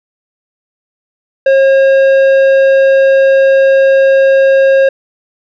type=tone with tanh clipping; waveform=sine; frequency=540 Hz; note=C#5; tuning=45 cents flat; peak=-6 dBFS; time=1.46-4.89 s; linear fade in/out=5 ms; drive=10 dB; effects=none